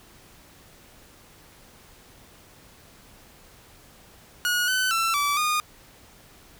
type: tone with pitch steps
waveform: sawtooth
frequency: 1451 / 1513 / 1340 / 1155 / 1224 Hz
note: F#6 / F#6 / E6 / D6 / D#6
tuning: -34 / +38 / +28 / -29 / -29 cents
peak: -18 dBFS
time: 4.45-5.6 s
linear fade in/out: 0 ms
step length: 230 ms
effects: pink hiss -52 dBFS RMS until 6.59 s